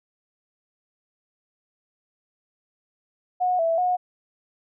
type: tone with pitch steps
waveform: sine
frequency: 728 / 660 / 725 Hz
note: F#5 / E5 / F#5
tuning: -28 / +2 / -35 cents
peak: -19 dBFS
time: 3.4-3.97 s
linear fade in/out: 20 ms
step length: 190 ms
effects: none